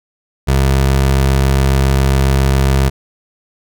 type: tone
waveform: 25% pulse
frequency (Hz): 67.3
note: C2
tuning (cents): +49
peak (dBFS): -6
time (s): 0.47-2.9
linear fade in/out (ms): 20
effects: none